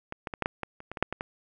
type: clicks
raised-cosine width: 0.5 ms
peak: -20 / -18 / -19 / -12 / -11 / -17 / -29 / -22 / -21 / -6 / -17 / -17 dBFS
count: 12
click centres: 0.124 / 0.272 / 0.338 / 0.423 / 0.459 / 0.633 / 0.804 / 0.916 / 0.972 / 1.026 / 1.126 / 1.209 s
effects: none